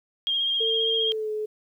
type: tone with vibrato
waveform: sine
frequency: 3227 Hz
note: G7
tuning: 50 cents sharp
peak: -22 dBFS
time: 0.27-1.12 s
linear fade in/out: 0 ms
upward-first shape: sine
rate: 15 Hz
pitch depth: 26 cents each way
type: tone with pitch glide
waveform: sine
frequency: 449.5 to 427.7 Hz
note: A4 to A4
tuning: +37 to -49 cents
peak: -26 dBFS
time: 0.6-1.46 s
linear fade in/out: 10 ms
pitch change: -86 cents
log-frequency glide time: 0.97-1.31 s
effects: 10-bit